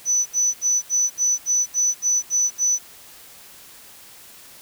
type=tone bursts; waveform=sine; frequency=5980 Hz; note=F#8; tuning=17 cents sharp; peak=-16 dBFS; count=10; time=0.05-2.789 s; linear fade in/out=50 ms; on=210 ms; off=71 ms; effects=white hiss -45 dBFS RMS until 4.61 s